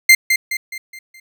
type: tone with echo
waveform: 40% pulse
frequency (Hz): 2093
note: C7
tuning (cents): 0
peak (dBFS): -4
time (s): 0.09-0.15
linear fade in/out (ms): 5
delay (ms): 210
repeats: 5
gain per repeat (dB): -7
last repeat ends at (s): 1.2
effects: none